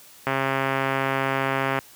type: click train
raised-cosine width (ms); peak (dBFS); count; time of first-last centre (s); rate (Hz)
0.5; -8; 206; 0.27-1.789; 135
effects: white hiss -49 dBFS RMS until 1.95 s + high-pass 80 Hz 12 dB/octave